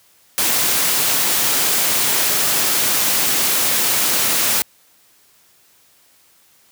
white high-pass noise, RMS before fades -17 dBFS, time 0.38-4.62 s, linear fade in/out 0 ms, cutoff 120 Hz, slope 12 dB/octave, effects white hiss -54 dBFS RMS until 6.71 s + high-pass 60 Hz 12 dB/octave

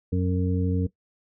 harmonic tone, 91.4 Hz, F#2, 21 cents flat, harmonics 1 / 2 / 3 / 5, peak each -24 / -27 / -29 / -31 dBFS, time 0.12-0.87 s, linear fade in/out 10 ms, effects noise-tail reverb RT60 0.1 s tail -17 dB re dry

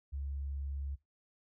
sine tone, 69.6 Hz, C#2, 8 cents sharp, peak -36 dBFS, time 0.12-0.96 s, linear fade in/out 20 ms, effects noise-tail reverb RT60 0.2 s tail -21 dB re dry

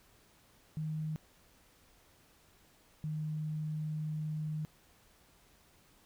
sine tone pair in turn, 155.56 / 154.13 Hz, D#3 / D#3, 0 / -16 cents, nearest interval unison, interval 16 cents, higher first, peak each -34 / -34 dBFS, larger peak neither, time 0.77-1.16 / 3.04-4.65 s, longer second, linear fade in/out 0 ms, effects pink hiss -65 dBFS RMS until 6.05 s

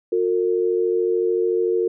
sine tone pair together, 360.3 / 453.9 Hz, F#4 / A#4, -46 / -46 cents, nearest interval major third, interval 400 cents, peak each -20 dBFS, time 0.12-1.88 s, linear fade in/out 5 ms, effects none

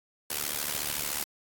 white noise with amplitude modulation, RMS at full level -28 dBFS, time 0.3-1.24 s, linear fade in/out 5 ms, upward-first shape sine, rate 73.7 Hz, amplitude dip 90%, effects AAC 64 kbps

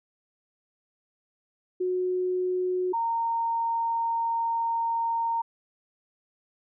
sine tone pair in turn, 365.7 / 921.5 Hz, F#4 / A#5, -20 / -20 cents, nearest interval octave + major third, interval 1600 cents, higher second, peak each -24 dBFS, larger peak neither, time 1.8-2.93 / 2.93-5.42 s, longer second, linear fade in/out 10 ms, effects none

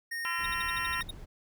square tone, 1850 Hz, A#6, 14 cents flat, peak -34 dBFS, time 0.11-1.03 s, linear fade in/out 10 ms
harmonic tone, 340 Hz, F4, 46 cents flat, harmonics 3 / 4 / 5 / 6 / 7 / 8 / 9, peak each -37 / -37 / -46 / -48 / -43 / -39 / -44 dBFS, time 0.25-1.01 s, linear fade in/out 0 ms
brown noise, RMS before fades -45 dBFS, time 0.38-1.26 s, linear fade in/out 20 ms
square tone bursts, 3736 Hz, A#7, 3 cents sharp, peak -36 dBFS, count 9, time 0.44-1.108 s, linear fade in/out 5 ms, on 20 ms, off 61 ms
effects none

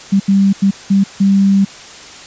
sine tone bursts at uneven times, 196.4 Hz, G3, 4 cents sharp, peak -7 dBFS, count 5, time 0.12-0.2 / 0.28-0.53 / 0.62-0.71 / 0.9-1.04 / 1.2-1.65 s, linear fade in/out 10 ms, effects white hiss -34 dBFS RMS until 2.26 s + resampled to 16000 Hz

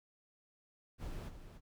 brown noise with echo, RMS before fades -43 dBFS, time 0.98-1.32 s, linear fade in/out 50 ms, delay 290 ms, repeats 1, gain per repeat -9 dB, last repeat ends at 1.61 s, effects none

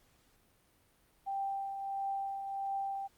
sine tone with tremolo, 786 Hz, G5, 4 cents sharp, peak -32 dBFS, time 1.26-3.08 s, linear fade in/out 20 ms, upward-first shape triangle, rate 1.5 Hz, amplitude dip 50%, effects pink hiss -69 dBFS RMS until 3.17 s + Opus 48 kbps

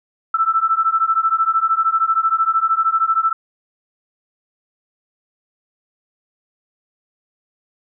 sine beating tone pair, 1318 / 1331 Hz, E6 / E6, -1 / +16 cents, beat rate 13 Hz, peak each -17 dBFS, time 0.34-3.33 s, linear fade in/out 5 ms, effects none

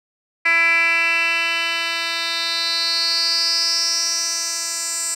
10% pulse tone with band-pass filter sweep, 333.8 Hz, E4, 22 cents sharp, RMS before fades -20 dBFS, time 0.45-5.15 s, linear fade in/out 10 ms, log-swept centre 2200 to 7600 Hz, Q 6.6, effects none

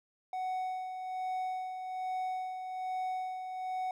triangle tone with tremolo, 744 Hz, F#5, 9 cents sharp, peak -30 dBFS, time 0.33-3.91 s, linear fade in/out 2 ms, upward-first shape sine, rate 1.2 Hz, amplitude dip 50%, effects none

